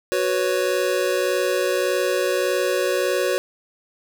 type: chord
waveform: square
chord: F# suspended fourth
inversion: none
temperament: just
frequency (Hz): 370 / 493.3 / 555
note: F#4 / B4 / C#5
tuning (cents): 0 / -2 / +2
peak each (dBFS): -24 / -25 / -24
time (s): 0.12-3.38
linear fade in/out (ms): 0
effects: 9-bit